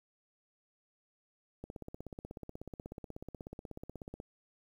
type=click train; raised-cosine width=2 ms; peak=-30 dBFS; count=43; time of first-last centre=1.64-4.201 s; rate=16.4 Hz; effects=10-bit